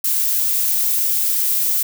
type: noise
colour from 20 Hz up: violet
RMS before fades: -18 dBFS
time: 0.04-1.83 s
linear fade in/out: 5 ms
effects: none